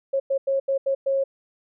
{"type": "tone bursts at uneven times", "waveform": "sine", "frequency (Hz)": 544, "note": "C#5", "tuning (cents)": -33, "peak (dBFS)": -19, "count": 6, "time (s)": [[0.13, 0.2], [0.3, 0.38], [0.47, 0.6], [0.68, 0.78], [0.86, 0.95], [1.06, 1.24]], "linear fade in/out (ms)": 10, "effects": []}